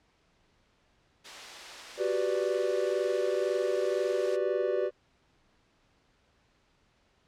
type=high-pass noise; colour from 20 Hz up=white; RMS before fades=-42 dBFS; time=1.24-4.37 s; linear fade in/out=20 ms; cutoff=380 Hz; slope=12 dB/octave
type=chord; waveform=triangle; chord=G major seventh; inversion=third; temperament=equal; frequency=370 / 392 / 493.9 / 587.3 Hz; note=F#4 / G4 / B4 / D5; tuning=0 / 0 / 0 / 0 cents; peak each=-30 dBFS; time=1.97-4.91 s; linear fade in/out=50 ms
effects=pink hiss -68 dBFS RMS until 7.27 s + low-pass 5000 Hz 12 dB/octave